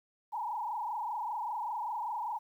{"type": "tone with frequency modulation", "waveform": "sine", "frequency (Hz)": 903, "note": "A5", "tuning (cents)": 45, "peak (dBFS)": -33, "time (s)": [0.32, 2.39], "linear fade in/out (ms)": 20, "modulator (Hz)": 25.1, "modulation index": 3, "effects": ["11-bit"]}